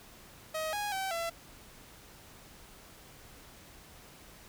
sawtooth tone with pitch steps, 631 / 827 / 769 / 672 Hz, D#5 / G#5 / G5 / E5, +24 / -8 / -33 / +33 cents, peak -29 dBFS, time 0.54-1.3 s, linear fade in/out 10 ms, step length 190 ms, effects pink hiss -54 dBFS RMS until 4.48 s

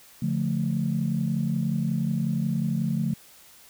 sine chord, D minor, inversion none, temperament equal with one note detuned, 143.4 / 174.61 / 220 Hz, D3 / F3 / A3, -41 / 0 / 0 cents, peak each -27 dBFS, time 0.22-3.14 s, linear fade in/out 5 ms, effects tanh soft clip ceiling -14 dBFS + white hiss -52 dBFS RMS until 3.69 s

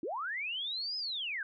sine linear two-way sweep, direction up then down, 277.2 to 5130 to 1504 Hz, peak -34 dBFS, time 0.03-1.43 s, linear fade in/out 2 ms, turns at 0.97 s, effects none

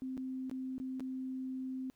sine tone with dropouts, 260.2 Hz, C4, 9 cents flat, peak -37 dBFS, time 0.02-1.9 s, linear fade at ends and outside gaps 0 ms, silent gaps 0.17-0.177 / 0.497-0.513 / 0.781-0.8 / 0.997-1.005 s, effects pink hiss -75 dBFS RMS until 1.95 s

